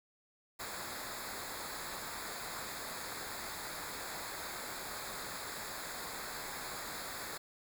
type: noise with comb filter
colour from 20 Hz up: pink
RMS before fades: -43 dBFS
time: 0.59-7.38 s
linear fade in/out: 10 ms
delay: 0.34 ms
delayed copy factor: -0.8
effects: none